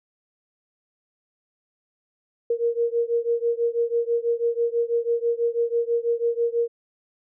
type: beating tone pair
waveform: sine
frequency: 466.2 / 472.3 Hz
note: A#4 / A#4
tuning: 0 / +23 cents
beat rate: 6.1 Hz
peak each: -23 / -24 dBFS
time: 2.5-6.68 s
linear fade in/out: 5 ms
effects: none